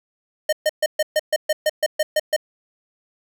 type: tone bursts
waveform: square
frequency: 613 Hz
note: D#5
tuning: 26 cents flat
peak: -16 dBFS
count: 12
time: 0.49-2.364 s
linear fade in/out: 5 ms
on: 37 ms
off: 130 ms
effects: none